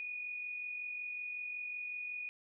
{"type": "tone with amplitude modulation", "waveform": "sine", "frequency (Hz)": 2464, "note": "D#7", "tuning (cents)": -17, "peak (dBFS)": -37, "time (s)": [0, 2.29], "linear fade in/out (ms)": 0, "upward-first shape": "sine", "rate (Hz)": 45.4, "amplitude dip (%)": 40, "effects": []}